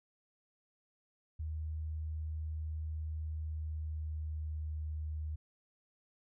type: tone with pitch glide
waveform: sine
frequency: 78.1 to 77.11 Hz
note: D#2 to D#2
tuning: +7 to -15 cents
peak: -36 dBFS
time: 1.39-5.36 s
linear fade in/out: 10 ms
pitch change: -22 cents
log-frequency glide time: 3.26-4.77 s
effects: none